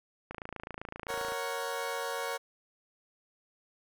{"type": "click train", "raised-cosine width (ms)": 0.5, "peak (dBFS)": -24, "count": 29, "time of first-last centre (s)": [0.31, 1.321], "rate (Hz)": 27.7}
{"type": "chord", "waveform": "20% pulse", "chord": "F# major", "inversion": "first", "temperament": "equal", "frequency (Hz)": [466.2, 554.4, 740], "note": ["A#4", "C#5", "F#5"], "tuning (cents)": [0, 0, 0], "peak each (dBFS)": [-32, -32, -36], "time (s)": [1.08, 2.38], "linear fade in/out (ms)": 20}
{"effects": []}